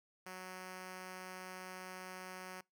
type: tone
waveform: 5% pulse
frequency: 185 Hz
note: F#3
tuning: in tune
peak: -35 dBFS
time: 0.26-2.61 s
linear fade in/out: 5 ms
effects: noise-tail reverb RT60 0.2 s tail -25 dB re dry